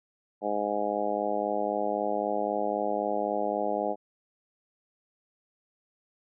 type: harmonic tone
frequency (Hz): 103.83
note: G#2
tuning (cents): 0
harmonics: 2 / 3 / 4 / 5 / 6 / 7 / 8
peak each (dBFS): -38 / -36 / -35 / -33 / -32 / -33 / -34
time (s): 0.41-3.96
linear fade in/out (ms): 50
effects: none